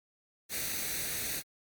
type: noise with comb filter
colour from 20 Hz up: white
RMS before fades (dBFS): -35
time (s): 0.49-1.43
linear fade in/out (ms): 50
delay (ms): 0.48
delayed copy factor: +0.6
effects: Opus 48 kbps